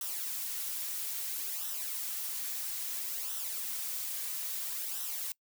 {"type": "noise with flanger", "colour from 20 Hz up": "blue", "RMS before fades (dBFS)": -37, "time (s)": [0.01, 5.32], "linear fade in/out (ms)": 2, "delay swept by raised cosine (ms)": [0.43, 4.63], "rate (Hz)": 0.6, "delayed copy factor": -0.6, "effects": ["noise-tail reverb RT60 0.1 s tail -23 dB re dry"]}